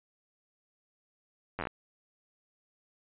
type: slowing click train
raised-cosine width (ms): 0.5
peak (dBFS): -19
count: 7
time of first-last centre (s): 1.59-1.671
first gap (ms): 10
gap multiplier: 1.12
effects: resampled to 8000 Hz